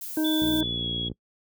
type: noise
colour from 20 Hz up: violet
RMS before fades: -36 dBFS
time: 0.01-0.61 s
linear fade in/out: 5 ms
type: harmonic tone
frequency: 312.3 Hz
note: D#4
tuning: 7 cents sharp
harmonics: 1 / 2 / 3 / 5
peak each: -22 / -36 / -41 / -40 dBFS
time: 0.17-0.63 s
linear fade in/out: 2 ms
type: tone with pitch glide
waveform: sine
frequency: 3470 to 3332 Hz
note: A7 to G#7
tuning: -25 to +5 cents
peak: -28 dBFS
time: 0.24-1.09 s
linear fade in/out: 10 ms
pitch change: -70 cents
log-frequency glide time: 0.56-0.88 s
type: click train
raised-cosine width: 3 ms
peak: -21 dBFS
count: 42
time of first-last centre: 0.42-1.116 s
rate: 58.9 Hz
effects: noise-tail reverb RT60 0.1 s tail -25 dB re dry + high-pass 60 Hz 12 dB/octave